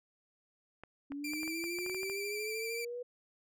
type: clicks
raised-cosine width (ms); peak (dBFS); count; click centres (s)
0.5; -32; 12; 0.836 / 1.12 / 1.335 / 1.432 / 1.478 / 1.64 / 1.787 / 1.863 / 1.897 / 1.946 / 2.032 / 2.098
type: linear sweep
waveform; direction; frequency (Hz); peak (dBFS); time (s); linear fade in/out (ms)
sine; up; 277.2 to 493.9; -38; 1.1-3.03; 10
type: tone with vibrato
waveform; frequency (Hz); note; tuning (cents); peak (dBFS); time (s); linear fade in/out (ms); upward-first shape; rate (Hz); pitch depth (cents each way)
sawtooth; 2349; D7; 0; -35; 1.24-2.85; 5; sine; 13; 30
effects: none